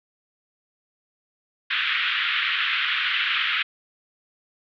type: band-pass noise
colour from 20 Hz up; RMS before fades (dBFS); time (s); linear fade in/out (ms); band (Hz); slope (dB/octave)
white; -24; 1.7-3.63; 10; 1300 to 3400; 48
effects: none